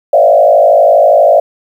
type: tone with frequency modulation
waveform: sine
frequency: 623 Hz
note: D#5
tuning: 2 cents sharp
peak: -3 dBFS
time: 0.13-1.4 s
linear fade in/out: 5 ms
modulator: 52.4 Hz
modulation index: 1.6
effects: 7-bit